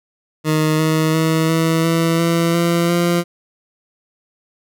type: tone with pitch steps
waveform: 20% pulse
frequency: 155.56 / 157.91 / 160.3 / 162.73 / 165.19 / 167.69 / 170.23 / 172.8 Hz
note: D#3 / D#3 / E3 / E3 / E3 / E3 / F3 / F3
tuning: 0 / +26 / -48 / -22 / +4 / +30 / -44 / -18 cents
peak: -9 dBFS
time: 0.44-3.24 s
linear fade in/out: 50 ms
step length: 350 ms
effects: none